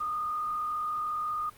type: tone with frequency modulation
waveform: sine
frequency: 1225 Hz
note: D#6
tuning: 27 cents flat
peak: -29 dBFS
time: 0-1.5 s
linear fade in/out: 10 ms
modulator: 45.3 Hz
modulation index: 0.51
effects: pink hiss -54 dBFS RMS until 1.57 s + Opus 48 kbps